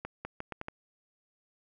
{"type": "accelerating click train", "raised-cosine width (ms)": 0.5, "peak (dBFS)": -22, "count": 6, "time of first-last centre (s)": [0.05, 0.684], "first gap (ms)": 200, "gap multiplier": 0.77, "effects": []}